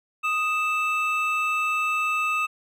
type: tone pair together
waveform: triangle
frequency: 1246.8 / 2637 Hz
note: D#6 / E7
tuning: +3 / 0 cents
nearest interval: octave + minor second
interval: 1297 cents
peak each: -23 dBFS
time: 0.23-2.47 s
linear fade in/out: 20 ms
effects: none